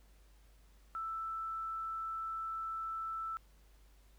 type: tone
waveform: sine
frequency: 1323 Hz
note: E6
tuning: 6 cents sharp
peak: -37 dBFS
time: 0.95-3.37 s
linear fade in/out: 0 ms
effects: added 50 Hz sine -60 dBFS peak until 4.18 s + pink hiss -70 dBFS RMS until 4.18 s